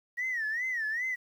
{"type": "tone with vibrato", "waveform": "sine", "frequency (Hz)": 1881, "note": "A#6", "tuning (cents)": 15, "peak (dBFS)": -28, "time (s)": [0.17, 1.16], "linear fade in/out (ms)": 20, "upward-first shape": "sine", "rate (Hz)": 2.5, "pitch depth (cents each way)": 160, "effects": ["tanh soft clip ceiling -26 dBFS", "10-bit"]}